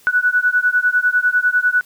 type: beating tone pair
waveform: sine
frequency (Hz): 1474 / 1484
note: F#6 / F#6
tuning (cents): -7 / +5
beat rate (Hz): 10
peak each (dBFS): -16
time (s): 0.07-1.81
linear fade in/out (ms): 0
effects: white hiss -50 dBFS RMS until 1.85 s